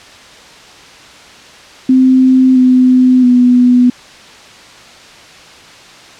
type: tone with pitch steps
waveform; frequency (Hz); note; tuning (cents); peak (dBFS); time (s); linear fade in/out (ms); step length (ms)
sine; 259.2 / 254.4 / 247.3; C4 / C4 / B3; -16 / -48 / +3; -4; 1.89-3.9; 5; 670
effects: white hiss -36 dBFS RMS until 6.19 s + low-pass 5000 Hz 12 dB/octave